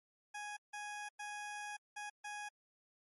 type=tone bursts at uneven times; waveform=20% pulse; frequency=830.6 Hz; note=G#5; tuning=in tune; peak=-38 dBFS; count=5; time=0.34-0.57 / 0.73-1.09 / 1.19-1.77 / 1.96-2.1 / 2.24-2.49 s; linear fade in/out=10 ms; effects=MP3 48 kbps

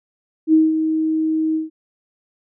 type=tone with ADSR envelope; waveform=sine; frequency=316.2 Hz; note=D#4; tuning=28 cents sharp; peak=-8 dBFS; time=0.47-1.7 s; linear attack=62 ms; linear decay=190 ms; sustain=-8 dB; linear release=150 ms; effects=none

